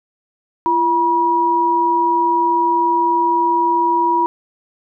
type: tone pair together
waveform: sine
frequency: 340.8 / 964 Hz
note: F4 / B5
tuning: -42 / -42 cents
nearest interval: octave + tritone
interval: 1800 cents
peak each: -20 / -13 dBFS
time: 0.66-4.26 s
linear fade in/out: 0 ms
effects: none